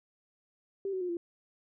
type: tone with pitch steps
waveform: sine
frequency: 392 / 374.9 / 358.6 / 343 Hz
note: G4 / F#4 / F4 / F4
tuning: 0 / +23 / +46 / -31 cents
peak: -31 dBFS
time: 0.85-1.17 s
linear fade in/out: 2 ms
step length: 80 ms
effects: none